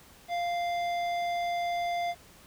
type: tone with hard clipping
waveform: sine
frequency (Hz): 696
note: F5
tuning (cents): -6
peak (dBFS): -30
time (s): 0.28-2.15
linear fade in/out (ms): 50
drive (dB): 12
effects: pink hiss -55 dBFS RMS until 2.46 s